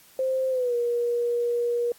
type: tone with pitch glide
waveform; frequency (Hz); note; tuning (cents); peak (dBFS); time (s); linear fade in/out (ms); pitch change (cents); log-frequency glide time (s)
sine; 523.3 to 477.1; C5 to A#4; 0 to +40; -22; 0.19-1.92; 2; -160; 0.5-0.75
effects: white hiss -54 dBFS RMS until 1.98 s + AAC 64 kbps